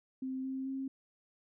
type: tone with pitch steps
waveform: sine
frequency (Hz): 261.6 / 264.6 / 267.7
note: C4 / C4 / C4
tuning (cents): 0 / +20 / +40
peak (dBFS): -35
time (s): 0.22-0.88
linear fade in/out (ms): 5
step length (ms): 220
effects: none